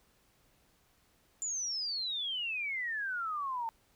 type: exponential sweep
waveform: sine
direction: down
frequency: 7180 to 890 Hz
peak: -33 dBFS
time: 1.42-3.69 s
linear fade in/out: 0 ms
effects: pink hiss -69 dBFS RMS until 3.95 s